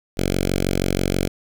5% pulse tone with notch filter, 46.25 Hz, F#1, in tune, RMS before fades -21 dBFS, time 0.17-1.28 s, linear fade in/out 10 ms, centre 1100 Hz, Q 0.94, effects none

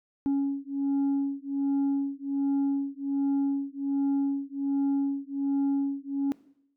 sine beating tone pair, 277.2 / 278.5 Hz, C#4 / C#4, 0 / +8 cents, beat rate 1.3 Hz, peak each -26 dBFS, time 0.26-6.32 s, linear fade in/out 0 ms, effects noise-tail reverb RT60 0.7 s tail -20 dB re dry + tanh soft clip ceiling -22 dBFS

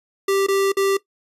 square tone with dropouts, 392 Hz, G4, in tune, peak -17 dBFS, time 0.28-0.97 s, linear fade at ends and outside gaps 5 ms, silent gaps 0.466-0.484 / 0.72-0.769 s, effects noise-tail reverb RT60 0.1 s tail -17 dB re dry + resampled to 32000 Hz

